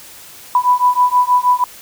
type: beating tone pair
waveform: sine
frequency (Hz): 987.8 / 994.1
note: B5 / B5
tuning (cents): 0 / +11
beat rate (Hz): 6.3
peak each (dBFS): -13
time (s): 0.55-1.64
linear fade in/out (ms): 2
effects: white hiss -38 dBFS RMS until 1.81 s